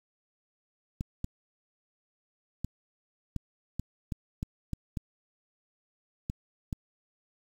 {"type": "clicks", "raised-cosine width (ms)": 5, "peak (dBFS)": -20, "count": 11, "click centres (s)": [1.009, 1.244, 2.646, 3.363, 3.796, 4.122, 4.429, 4.733, 4.972, 6.299, 6.728], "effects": ["8-bit"]}